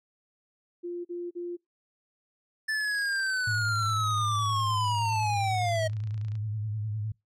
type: tone bursts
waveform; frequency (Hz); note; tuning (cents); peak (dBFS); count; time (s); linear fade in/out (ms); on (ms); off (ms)
sine; 349.2; F4; 0; -32; 3; 0.83-1.57; 20; 220; 40
type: linear sweep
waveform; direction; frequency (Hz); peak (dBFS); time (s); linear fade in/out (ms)
square; down; 1760 to 628; -27; 2.68-5.88; 10
type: click train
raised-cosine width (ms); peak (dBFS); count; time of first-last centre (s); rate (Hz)
0.2; -35; 102; 2.81-6.354; 28.5
type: tone with vibrato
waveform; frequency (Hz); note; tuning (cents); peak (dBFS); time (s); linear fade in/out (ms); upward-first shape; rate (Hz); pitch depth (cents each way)
sine; 106.8; G#2; +49; -29; 3.47-7.12; 5; sine; 9.8; 58
effects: noise-tail reverb RT60 0.2 s tail -26 dB re dry + low-pass 8000 Hz 12 dB/octave